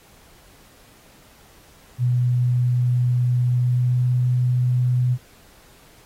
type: tone with pitch glide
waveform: sine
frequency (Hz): 123.47 to 124.69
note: B2 to B2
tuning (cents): 0 to +17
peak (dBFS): -16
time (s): 1.98-5.18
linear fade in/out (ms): 50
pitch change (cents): +17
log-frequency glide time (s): 3.52-4.08
effects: pink hiss -52 dBFS RMS until 6.05 s + AAC 48 kbps